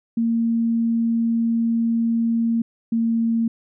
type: tone pair in turn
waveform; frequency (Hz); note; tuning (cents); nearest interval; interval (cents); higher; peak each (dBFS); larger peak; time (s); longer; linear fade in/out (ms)
sine; 230 / 228.8; A#3 / A#3; -23 / -32; unison; 9; first; -17; neither; 0.17-2.62 / 2.92-3.48; first; 5
effects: none